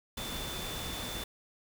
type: tone in noise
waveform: sine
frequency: 3520 Hz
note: A7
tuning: in tune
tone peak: -42 dBFS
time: 0.17-1.24 s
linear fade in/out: 5 ms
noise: pink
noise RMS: -39 dBFS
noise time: 0.17-1.24 s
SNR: -6 dB
effects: none